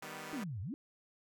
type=chord; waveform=5% pulse; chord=Eb augmented; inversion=none; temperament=equal; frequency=155.56 / 196 / 246.9 Hz; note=Eb3 / G3 / B3; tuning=0 / 0 / 0 cents; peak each=-37 dBFS; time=0.02-0.44 s; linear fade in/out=5 ms
type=exponential two-way sweep; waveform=sine; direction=down then up; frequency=317.2 to 87.1 to 317.2 Hz; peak=-38 dBFS; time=0.33-0.74 s; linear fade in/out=0 ms; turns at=0.61 s
effects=none